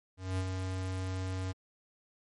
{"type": "tone with ADSR envelope", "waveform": "square", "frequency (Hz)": 93.5, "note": "F#2", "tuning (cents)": 19, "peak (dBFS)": -30, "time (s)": [0.17, 1.53], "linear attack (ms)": 210, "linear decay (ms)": 60, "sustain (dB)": -4, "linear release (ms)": 21, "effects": ["MP3 48 kbps"]}